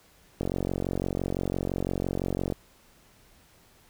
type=click train; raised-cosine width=2 ms; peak=-15 dBFS; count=98; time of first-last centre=0.41-2.523 s; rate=45.9 Hz; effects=pink hiss -59 dBFS RMS until 3.89 s